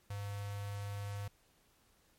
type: tone with notch filter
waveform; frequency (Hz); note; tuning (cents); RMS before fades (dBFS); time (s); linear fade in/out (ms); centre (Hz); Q
square; 101.5; G#2; -39; -41; 0.1-1.28; 5; 310; 2
effects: pink hiss -70 dBFS RMS until 2.18 s + MP3 64 kbps